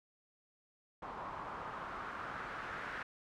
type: noise with low-pass filter sweep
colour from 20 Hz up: white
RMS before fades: -44 dBFS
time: 1.02-3.03 s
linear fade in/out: 5 ms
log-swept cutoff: 1000 to 1600 Hz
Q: 2.5
effects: none